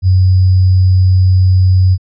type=tone with sample-and-hold; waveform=sine; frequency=92.9 Hz; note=F#2; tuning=7 cents sharp; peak=-5 dBFS; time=0.02-1.98 s; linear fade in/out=50 ms; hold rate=4900 Hz; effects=resampled to 16000 Hz